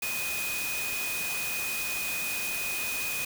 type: tone in noise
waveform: sine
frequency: 2489 Hz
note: D#7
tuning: in tune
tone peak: -32 dBFS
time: 0.02-3.25 s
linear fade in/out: 5 ms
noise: white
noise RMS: -34 dBFS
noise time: 0.02-3.25 s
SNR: -1 dB
effects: none